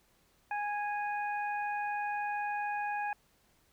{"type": "harmonic tone", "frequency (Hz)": 827, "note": "G#5", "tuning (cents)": -8, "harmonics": [1, 2, 3], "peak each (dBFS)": [-33, -39, -43], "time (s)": [0.51, 3.13], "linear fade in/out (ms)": 2, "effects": ["pink hiss -69 dBFS RMS until 3.72 s"]}